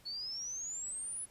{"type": "exponential sweep", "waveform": "sine", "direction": "up", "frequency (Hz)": [4366, 10290], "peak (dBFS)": -38, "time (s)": [0.05, 1.26], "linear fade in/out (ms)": 20, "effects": ["pink hiss -63 dBFS RMS until 1.3 s", "resampled to 32000 Hz"]}